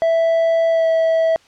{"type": "tone with pitch glide", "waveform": "triangle", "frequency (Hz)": [659.3, 651.4], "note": ["E5", "E5"], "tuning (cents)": [0, -21], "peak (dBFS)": -11, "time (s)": [0.02, 1.36], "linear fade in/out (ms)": 0, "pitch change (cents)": -21, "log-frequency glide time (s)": [0.7, 0.87], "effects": ["white hiss -52 dBFS RMS until 1.47 s", "low-pass 5000 Hz 12 dB/octave"]}